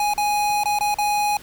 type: tone with dropouts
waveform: square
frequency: 830.6 Hz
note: G#5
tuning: in tune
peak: -19 dBFS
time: 0-1.37 s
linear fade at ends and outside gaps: 2 ms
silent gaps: 0.137-0.178 / 0.636-0.656 / 0.788-0.808 / 0.943-0.985 s
effects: pink hiss -44 dBFS RMS until 1.42 s